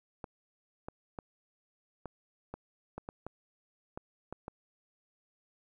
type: clicks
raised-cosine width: 1 ms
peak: -26 dBFS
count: 11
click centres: 0.242 / 0.885 / 1.188 / 2.057 / 2.54 / 2.98 / 3.089 / 3.266 / 3.975 / 4.326 / 4.481 s
effects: 11-bit